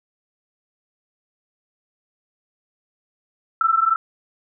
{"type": "tone pair together", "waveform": "sine", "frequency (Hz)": [1318.5, 1340.8], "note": ["E6", "E6"], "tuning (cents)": [0, 29], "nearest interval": "unison", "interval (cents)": 29, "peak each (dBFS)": -18, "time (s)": [3.61, 3.96], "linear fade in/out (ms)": 2, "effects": []}